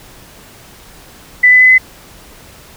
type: tone with pitch steps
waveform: sine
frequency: 1992 / 2005 / 2017 / 2030 Hz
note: B6 / B6 / B6 / B6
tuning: +14 / +26 / +36 / +47 cents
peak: -3 dBFS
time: 1.43-1.782 s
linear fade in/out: 10 ms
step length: 88 ms
effects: pink hiss -39 dBFS RMS until 2.76 s